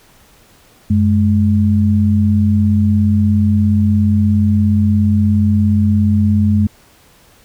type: tone pair together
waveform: sine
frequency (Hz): 94 / 211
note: F#2 / G#3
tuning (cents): +28 / +28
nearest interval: octave + major second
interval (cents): 1400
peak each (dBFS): -12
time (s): 0.9-6.67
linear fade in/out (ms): 5
effects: pink hiss -48 dBFS RMS until 7.44 s